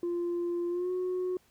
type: tone with pitch glide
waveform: sine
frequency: 347 to 365.5 Hz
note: F4 to F#4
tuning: -11 to -21 cents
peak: -27 dBFS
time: 0.03-1.37 s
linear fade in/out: 2 ms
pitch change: +90 cents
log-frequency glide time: 0.69-0.91 s
effects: tanh soft clip ceiling -27 dBFS + pink hiss -66 dBFS RMS until 1.5 s